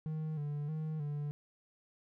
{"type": "tone with vibrato", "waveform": "triangle", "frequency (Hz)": 151.4, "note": "D#3", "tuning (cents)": -47, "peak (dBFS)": -33, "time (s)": [0.06, 1.31], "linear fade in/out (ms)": 0, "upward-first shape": "square", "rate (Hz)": 1.6, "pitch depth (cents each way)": 56, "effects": []}